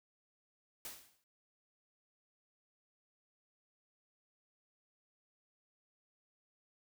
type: noise with exponential decay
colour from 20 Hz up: white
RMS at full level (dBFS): -43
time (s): 0.85-1.24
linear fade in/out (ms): 1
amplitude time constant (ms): 83
effects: none